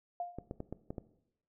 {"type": "tone with exponential decay", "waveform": "sine", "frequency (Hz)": 702, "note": "F5", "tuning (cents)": 9, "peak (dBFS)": -32, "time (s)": [0.2, 0.44], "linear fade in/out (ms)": 2, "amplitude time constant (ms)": 52}
{"type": "clicks", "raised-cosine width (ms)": 2, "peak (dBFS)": -26, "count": 6, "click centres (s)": [0.386, 0.511, 0.604, 0.726, 0.905, 0.982]}
{"effects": ["noise-tail reverb RT60 0.8 s tail -17 dB re dry"]}